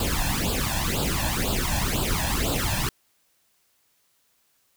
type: noise with flanger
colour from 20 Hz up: pink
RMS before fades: -25 dBFS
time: 0-2.89 s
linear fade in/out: 2 ms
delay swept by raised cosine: 0.24 to 1.2 ms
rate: 2 Hz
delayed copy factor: +0.85
effects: white hiss -67 dBFS RMS until 4.76 s